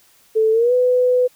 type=tone with pitch glide; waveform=sine; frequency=440 to 499.6 Hz; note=A4 to B4; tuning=0 to +20 cents; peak=-12 dBFS; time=0.35-1.28 s; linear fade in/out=20 ms; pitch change=+220 cents; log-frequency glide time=0.52-0.73 s; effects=white hiss -54 dBFS RMS until 1.35 s